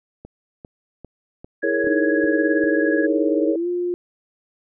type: click train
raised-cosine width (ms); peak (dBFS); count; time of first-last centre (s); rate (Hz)
2; -24; 7; 0.25-2.64; 2.51
type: tone with tremolo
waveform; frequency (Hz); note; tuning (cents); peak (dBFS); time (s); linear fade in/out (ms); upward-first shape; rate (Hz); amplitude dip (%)
sine; 1667; G#6; +6; -21; 1.62-3.07; 20; triangle; 17; 65
type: chord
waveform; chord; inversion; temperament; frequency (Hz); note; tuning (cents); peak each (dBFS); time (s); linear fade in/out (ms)
sine; A# half-diminished seventh; second; equal; 329.6 / 415.3 / 466.2 / 554.4; E4 / G#4 / A#4 / C#5; 0 / 0 / 0 / 0; -24; 1.63-3.56; 5
type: tone with pitch glide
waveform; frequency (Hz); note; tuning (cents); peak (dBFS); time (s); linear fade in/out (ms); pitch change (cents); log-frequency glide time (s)
sine; 311.1 to 353.3; D#4 to F4; 0 to +20; -20; 1.87-3.94; 0; +220; 3.46-3.68
effects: none